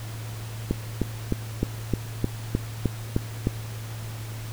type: click train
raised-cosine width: 3 ms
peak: -9 dBFS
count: 10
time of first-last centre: 0.71-3.471 s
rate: 3.26 Hz
effects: added 111 Hz sine -33 dBFS peak until 4.52 s + pink hiss -42 dBFS RMS until 4.52 s